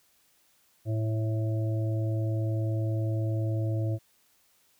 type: harmonic tone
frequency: 110 Hz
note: A2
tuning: in tune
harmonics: 1 / 3 / 5 / 6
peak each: -26 / -36 / -40 / -42 dBFS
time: 0.85-3.99 s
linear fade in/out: 50 ms
effects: white hiss -66 dBFS RMS until 4.79 s